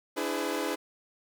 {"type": "chord", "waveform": "sawtooth", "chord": "E dominant seventh", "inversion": "third", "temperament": "equal with one note detuned", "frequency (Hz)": [293.7, 329.6, 415.3, 506.6], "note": ["D4", "E4", "G#4", "B4"], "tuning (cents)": [0, 0, 0, 44], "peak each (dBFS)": -31, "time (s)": [0.16, 0.76], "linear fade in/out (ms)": 20, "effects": []}